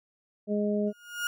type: harmonic tone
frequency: 207.7 Hz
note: G#3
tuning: in tune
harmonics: 1 / 2 / 3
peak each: -27 / -30 / -32 dBFS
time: 0.47-0.93 s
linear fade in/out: 50 ms
type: tone with exponential growth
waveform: 35% pulse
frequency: 1429 Hz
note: F6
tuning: 39 cents sharp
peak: -24 dBFS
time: 0.87-1.27 s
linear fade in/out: 1 ms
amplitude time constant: 85 ms
effects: none